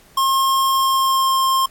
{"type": "tone with pitch glide", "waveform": "square", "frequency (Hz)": [1072, 1061.5], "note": ["C6", "C6"], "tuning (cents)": [42, 25], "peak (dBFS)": -15, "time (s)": [0.17, 1.66], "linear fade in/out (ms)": 5, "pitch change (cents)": -17, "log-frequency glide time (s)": [0.63, 1.45], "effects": ["pink hiss -50 dBFS RMS until 1.7 s", "AAC 64 kbps"]}